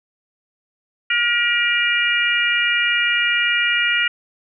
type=harmonic tone with a mistuned harmonic; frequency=474.9 Hz; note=A#4; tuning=32 cents sharp; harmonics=3 / 4 / 5 / 6; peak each=-21 / -21 / -21 / -21 dBFS; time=1.1-4.08 s; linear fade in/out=5 ms; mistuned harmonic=4; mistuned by=+15 cents; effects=none